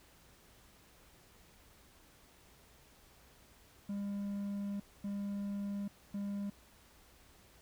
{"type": "tone bursts at uneven times", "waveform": "triangle", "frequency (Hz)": 201.2, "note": "G3", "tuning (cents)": 45, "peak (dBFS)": -34, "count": 3, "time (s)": [[3.89, 4.8], [5.04, 5.88], [6.14, 6.5]], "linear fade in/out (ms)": 5, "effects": ["added 60 Hz sine -69 dBFS peak until 7.61 s", "pink hiss -63 dBFS RMS until 7.61 s"]}